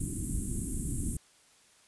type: band-stop noise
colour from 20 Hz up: pink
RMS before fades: -33 dBFS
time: 0-1.17 s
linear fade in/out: 5 ms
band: 330 to 8000 Hz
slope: 48 dB/octave
effects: white hiss -62 dBFS RMS until 1.87 s + resampled to 24000 Hz